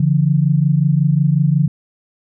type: tone pair together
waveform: sine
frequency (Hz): 143.3 / 168.8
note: D3 / E3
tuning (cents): -42 / +41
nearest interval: minor third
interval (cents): 283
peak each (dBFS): -13 / -15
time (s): 0-1.68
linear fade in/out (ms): 5
effects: none